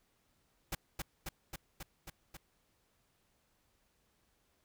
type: noise with echo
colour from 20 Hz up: pink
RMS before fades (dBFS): -37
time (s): 0.72-0.75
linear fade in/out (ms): 5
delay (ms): 270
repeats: 6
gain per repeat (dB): -2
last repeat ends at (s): 2.37
effects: pink hiss -75 dBFS RMS until 4.64 s